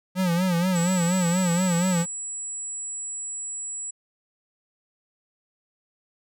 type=tone with vibrato; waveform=square; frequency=178 Hz; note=F3; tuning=33 cents sharp; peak=-21 dBFS; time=0.15-2.06 s; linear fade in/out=50 ms; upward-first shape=sine; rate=4.2 Hz; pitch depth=100 cents each way
type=tone; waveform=sine; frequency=7800 Hz; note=B8; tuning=23 cents flat; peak=-30 dBFS; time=0.75-3.91 s; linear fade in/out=10 ms
effects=none